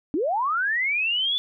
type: linear sweep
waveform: sine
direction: up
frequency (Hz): 268.1 to 3500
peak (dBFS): -21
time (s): 0.14-1.38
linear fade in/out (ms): 0
effects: none